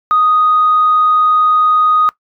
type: tone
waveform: sine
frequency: 1244.5 Hz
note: D#6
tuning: in tune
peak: -7 dBFS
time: 0.11-2.09 s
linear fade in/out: 0 ms
effects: noise-tail reverb RT60 0.1 s tail -20 dB re dry + tanh soft clip ceiling -3 dBFS